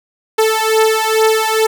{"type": "beating tone pair", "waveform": "sawtooth", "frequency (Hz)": [438.7, 441], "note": ["A4", "A4"], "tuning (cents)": [-5, 4], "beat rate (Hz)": 2.3, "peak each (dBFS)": -10, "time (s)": [0.38, 1.67], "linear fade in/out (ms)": 10, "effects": []}